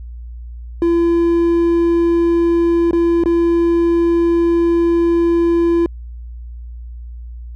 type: tone with dropouts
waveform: triangle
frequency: 339.1 Hz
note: E4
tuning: 49 cents sharp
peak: -9 dBFS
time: 0.82-5.86 s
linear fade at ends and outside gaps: 1 ms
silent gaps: 2.91-2.931 / 3.237-3.258 s
effects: added 59 Hz sine -28 dBFS peak until 7.55 s